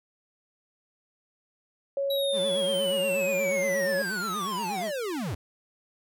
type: tone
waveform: sine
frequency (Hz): 554.4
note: C#5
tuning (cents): 0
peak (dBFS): -25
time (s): 1.97-4.02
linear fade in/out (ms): 2
type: linear sweep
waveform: square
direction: down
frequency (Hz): 3898 to 73.42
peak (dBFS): -30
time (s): 2.1-5.35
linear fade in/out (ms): 5
type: tone with vibrato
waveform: 30% pulse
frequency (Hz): 196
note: G3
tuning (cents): 0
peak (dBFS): -32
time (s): 2.32-4.92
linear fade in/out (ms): 50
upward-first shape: sine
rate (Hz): 8.4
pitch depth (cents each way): 200
effects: none

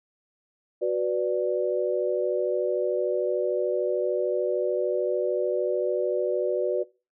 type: chord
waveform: sine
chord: B minor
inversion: second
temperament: equal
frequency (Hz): 370 / 493.9 / 587.3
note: F#4 / B4 / D5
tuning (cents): 0 / 0 / 0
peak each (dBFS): -26 / -27 / -27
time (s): 0.81-6.84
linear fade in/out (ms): 20
effects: noise-tail reverb RT60 0.3 s tail -21 dB re dry

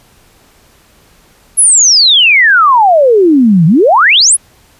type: exponential two-way sweep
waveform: sine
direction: down then up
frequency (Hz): 11175 to 152.9 to 11175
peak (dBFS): -3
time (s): 1.57-4.37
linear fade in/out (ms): 20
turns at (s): 3.66
effects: pink hiss -46 dBFS RMS until 4.79 s + resampled to 32000 Hz

